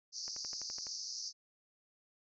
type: band-pass noise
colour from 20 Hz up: pink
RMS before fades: -43 dBFS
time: 0.12-1.33 s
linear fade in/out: 50 ms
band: 4600 to 6200 Hz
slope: 96 dB/octave
type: click train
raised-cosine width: 0.5 ms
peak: -36 dBFS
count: 8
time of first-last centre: 0.28-0.868 s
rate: 11.9 Hz
effects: none